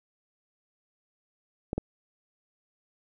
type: clicks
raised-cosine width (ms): 2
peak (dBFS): -16 / -15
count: 2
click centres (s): 1.731 / 1.78
effects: none